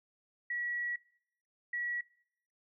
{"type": "tone bursts at uneven times", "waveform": "sine", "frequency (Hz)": 1928, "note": "B6", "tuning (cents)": -42, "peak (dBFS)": -33, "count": 2, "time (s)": [[0.5, 0.96], [1.73, 2.01]], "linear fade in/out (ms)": 5, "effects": ["noise-tail reverb RT60 0.7 s tail -22 dB re dry"]}